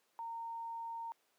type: tone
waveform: sine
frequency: 920 Hz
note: A#5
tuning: 23 cents flat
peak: -40 dBFS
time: 0.19-1.12 s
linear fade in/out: 0 ms
effects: pink hiss -75 dBFS RMS until 1.38 s + high-pass 400 Hz 12 dB/octave